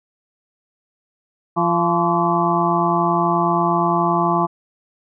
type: harmonic tone with a mistuned harmonic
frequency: 172 Hz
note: F3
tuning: 26 cents flat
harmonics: 1 / 2 / 4 / 5 / 6 / 7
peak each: -22 / -22 / -22 / -22 / -22 / -22 dBFS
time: 1.56-4.47 s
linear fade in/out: 20 ms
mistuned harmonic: 7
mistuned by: -90 cents
effects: none